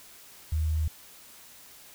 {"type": "tone with quantisation", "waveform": "sine", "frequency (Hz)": 78.3, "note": "D#2", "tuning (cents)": 11, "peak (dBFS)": -24, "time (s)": [0.52, 0.88], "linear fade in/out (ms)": 5, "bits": 9, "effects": ["white hiss -51 dBFS RMS until 1.94 s"]}